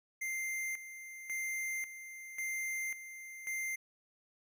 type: tone with tremolo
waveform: square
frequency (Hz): 2093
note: C7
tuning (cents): 0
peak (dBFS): -36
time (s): 0.21-3.76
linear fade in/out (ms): 10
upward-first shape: square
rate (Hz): 0.92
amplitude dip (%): 70
effects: none